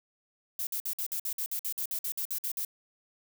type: noise bursts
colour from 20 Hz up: violet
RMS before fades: -33 dBFS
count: 16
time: 0.59-2.649 s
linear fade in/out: 2 ms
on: 79 ms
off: 53 ms
effects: none